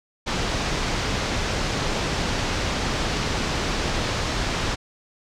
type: low-pass noise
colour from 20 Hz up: pink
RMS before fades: -25 dBFS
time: 0.26-4.76 s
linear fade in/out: 20 ms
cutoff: 6300 Hz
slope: 24 dB/octave
effects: none